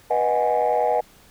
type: chord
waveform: sine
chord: G# minor seventh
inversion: first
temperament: equal with one note detuned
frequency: 489.1 / 622.3 / 740 / 830.6 Hz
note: B4 / D#5 / F#5 / G#5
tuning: -17 / 0 / 0 / 0 cents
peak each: -22 / -22 / -22 / -22 dBFS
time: 0.1-1.01 s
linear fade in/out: 10 ms
effects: tanh soft clip ceiling -12 dBFS + pink hiss -52 dBFS RMS until 1.3 s